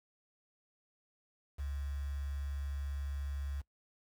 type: tone with quantisation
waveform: sine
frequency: 70.2 Hz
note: C#2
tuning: 22 cents sharp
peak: -36 dBFS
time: 1.58-3.62 s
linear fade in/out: 20 ms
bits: 9
effects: noise-tail reverb RT60 0.1 s tail -21 dB re dry